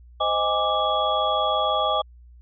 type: tone cluster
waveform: sine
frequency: 520 / 626 / 819 / 1172 / 3347 Hz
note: C5 / D#5 / G#5 / D6 / G#7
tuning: -11 / +10 / -24 / -4 / +13 cents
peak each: -30 / -25 / -26 / -24 / -28 dBFS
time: 0.2-2.02 s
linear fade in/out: 10 ms
effects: added 60 Hz sine -45 dBFS peak until 2.41 s